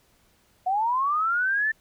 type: linear sweep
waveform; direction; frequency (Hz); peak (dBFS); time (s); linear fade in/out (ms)
sine; up; 720 to 1788; -21; 0.66-1.72; 10
effects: pink hiss -63 dBFS RMS until 1.8 s